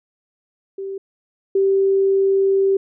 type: tone pair in turn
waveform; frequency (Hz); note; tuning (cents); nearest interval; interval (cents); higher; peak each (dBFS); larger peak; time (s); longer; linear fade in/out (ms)
sine; 389.4 / 389.4; G4 / G4; -12 / -12; unison; 0; neither; -25 / -13; second; 0.78-0.98 / 1.55-2.77; second; 5
effects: none